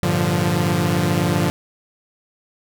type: chord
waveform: sawtooth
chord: G minor seventh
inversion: none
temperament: equal with one note detuned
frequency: 98 / 113.68 / 146.83 / 174.61 Hz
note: G2 / Bb2 / D3 / F3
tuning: 0 / -43 / 0 / 0 cents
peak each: -20 / -22 / -18 / -16 dBFS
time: 0.03-1.5 s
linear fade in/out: 0 ms
effects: none